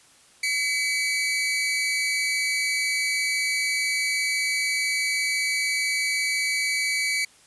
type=tone pair together; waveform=sawtooth; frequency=2033 / 2279 Hz; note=B6 / C#7; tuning=+50 / +47 cents; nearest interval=major second; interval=197 cents; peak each=-26 / -20 dBFS; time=0.43-7.25 s; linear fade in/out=5 ms; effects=white hiss -55 dBFS RMS until 7.46 s + resampled to 24000 Hz